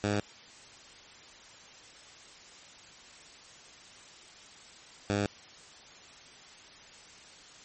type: tone pair in turn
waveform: 10% pulse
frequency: 102.9 / 101.78 Hz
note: G#2 / G#2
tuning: -16 / -34 cents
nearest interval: unison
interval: 18 cents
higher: first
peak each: -19 dBFS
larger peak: neither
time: 0.04-0.2 / 5.1-5.26 s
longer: neither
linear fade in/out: 0 ms
effects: white hiss -52 dBFS RMS until 7.64 s + MP3 32 kbps